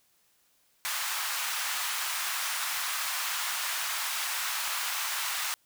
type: high-pass noise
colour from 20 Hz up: pink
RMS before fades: -32 dBFS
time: 0.85-5.54 s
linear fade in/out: 0 ms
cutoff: 990 Hz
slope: 24 dB/octave
effects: white hiss -68 dBFS RMS until 5.65 s